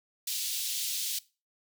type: high-pass noise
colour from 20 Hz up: pink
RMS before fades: -33 dBFS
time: 0.27-1.19 s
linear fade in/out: 5 ms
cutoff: 3300 Hz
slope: 24 dB/octave
effects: noise-tail reverb RT60 0.3 s tail -20 dB re dry